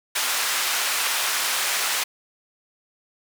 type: band-pass noise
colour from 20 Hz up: pink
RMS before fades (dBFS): -24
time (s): 0.15-2.04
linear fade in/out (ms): 10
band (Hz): 1200 to 15000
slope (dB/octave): 12
effects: none